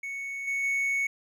triangle tone with level steps, 2217 Hz, C#7, in tune, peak -31 / -25 / -23 dBFS, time 0.03-1.07 s, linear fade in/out 5 ms, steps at 0.47 / 0.63 s, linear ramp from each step 10 ms, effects none

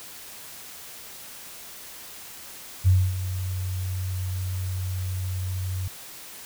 sine tone with ADSR envelope, 92.7 Hz, F#2, 4 cents sharp, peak -13 dBFS, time 2.84-5.88 s, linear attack 34 ms, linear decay 250 ms, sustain -13 dB, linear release 4 ms, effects white hiss -42 dBFS RMS until 6.45 s

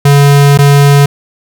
square tone with dropouts, 142 Hz, C#3, 42 cents sharp, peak -3 dBFS, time 0.05-1.06 s, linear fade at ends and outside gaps 5 ms, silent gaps 0.576-0.587 s, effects none

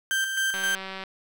35% pulse tone with tremolo, 1568 Hz, G6, in tune, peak -21 dBFS, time 0.11-0.75 s, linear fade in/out 0 ms, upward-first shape square, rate 3.8 Hz, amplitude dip 45%
click train, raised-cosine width 0.3 ms, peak -20 dBFS, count 96, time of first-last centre 0.54-1.037 s, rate 191 Hz
effects none

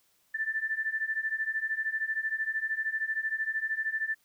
sine beating tone pair, 1760 / 1773 Hz, A6 / A6, 0 / +13 cents, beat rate 13 Hz, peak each -33 / -31 dBFS, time 0.34-4.15 s, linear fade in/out 10 ms, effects white hiss -69 dBFS RMS until 4.24 s

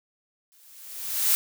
blue noise with exponential growth, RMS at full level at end -19 dBFS, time 0.52-1.35 s, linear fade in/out 0 ms, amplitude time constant 180 ms, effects none

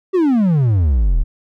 triangle exponential sweep, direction down, 392 to 34.04 Hz, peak -9 dBFS, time 0.13-1.24 s, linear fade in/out 20 ms, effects none

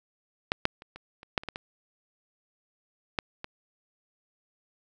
clicks, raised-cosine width 0.3 ms, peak -8 / -6 / -29 / -27 / -30 / -8 / -26 / -17 / -19 / -10 / -20 dBFS, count 11, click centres 0.519 / 0.654 / 0.821 / 0.96 / 1.231 / 1.378 / 1.435 / 1.487 / 1.559 / 3.188 / 3.444 s, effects none

